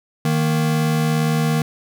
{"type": "tone pair together", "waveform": "square", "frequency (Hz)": [155.51, 233], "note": ["D#3", "A#3"], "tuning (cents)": [-1, -1], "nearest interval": "perfect fifth", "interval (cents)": 700, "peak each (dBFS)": [-18, -23], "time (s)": [0.25, 1.62], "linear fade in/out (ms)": 2, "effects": []}